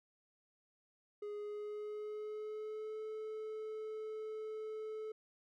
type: tone with pitch glide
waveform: triangle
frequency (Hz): 415.3 to 434.2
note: G#4 to A4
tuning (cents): 0 to -23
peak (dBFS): -39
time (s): 1.22-5.12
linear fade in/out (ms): 5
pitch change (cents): +77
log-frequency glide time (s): 1.35-3.01
effects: none